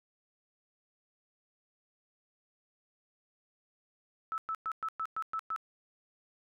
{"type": "tone bursts", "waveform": "sine", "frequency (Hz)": 1309, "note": "E6", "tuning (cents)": -13, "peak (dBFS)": -32, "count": 8, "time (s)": [4.32, 5.562], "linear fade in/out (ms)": 0, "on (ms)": 59, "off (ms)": 110, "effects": []}